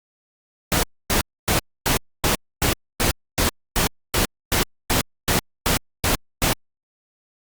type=noise bursts; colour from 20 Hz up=pink; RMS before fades=-19 dBFS; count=16; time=0.72-6.53 s; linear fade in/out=0 ms; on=110 ms; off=270 ms; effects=Opus 48 kbps